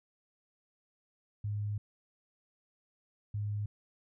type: tone bursts at uneven times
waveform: sine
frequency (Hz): 103.83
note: G#2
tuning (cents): 0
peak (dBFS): -32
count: 2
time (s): 1.44-1.78 / 3.34-3.66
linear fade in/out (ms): 5
effects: none